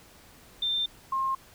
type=tone pair in turn; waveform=sine; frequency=3586 / 1066.1 Hz; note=A7 / C6; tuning=+32 / +32 cents; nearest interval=octave + major sixth; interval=2100 cents; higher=first; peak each=-25 dBFS; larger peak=neither; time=0.62-0.86 / 1.12-1.35 s; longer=first; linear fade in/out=5 ms; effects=pink hiss -54 dBFS RMS until 1.54 s